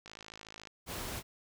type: click train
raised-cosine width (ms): 0.2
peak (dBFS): -30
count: 34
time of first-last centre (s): 0.06-0.672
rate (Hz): 53.9
type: noise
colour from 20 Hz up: pink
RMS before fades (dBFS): -40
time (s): 0.86-1.23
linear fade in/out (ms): 50
effects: none